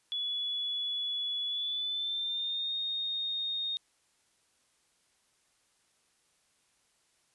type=tone with pitch glide; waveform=sine; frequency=3409 to 3696 Hz; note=G#7 to A#7; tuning=+45 to -16 cents; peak=-31 dBFS; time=0.12-3.77 s; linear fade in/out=0 ms; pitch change=+139 cents; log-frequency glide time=1.46-2.75 s; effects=white hiss -71 dBFS RMS until 7.34 s + resampled to 24000 Hz